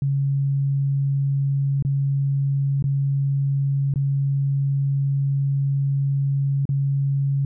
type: tone with dropouts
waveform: sine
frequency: 138.59 Hz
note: C#3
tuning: in tune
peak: -18 dBFS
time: 0.02-7.45 s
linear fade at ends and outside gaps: 2 ms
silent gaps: 1.825-1.849 / 2.825-2.84 / 3.939-3.958 / 6.654-6.691 s
effects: none